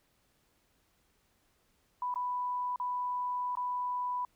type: tone with dropouts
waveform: sine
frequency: 990 Hz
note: B5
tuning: 4 cents sharp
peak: -31 dBFS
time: 2.02-4.25 s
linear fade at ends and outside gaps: 2 ms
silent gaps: 2.141-2.158 / 2.76-2.799 / 3.553-3.571 s
effects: pink hiss -72 dBFS RMS until 4.35 s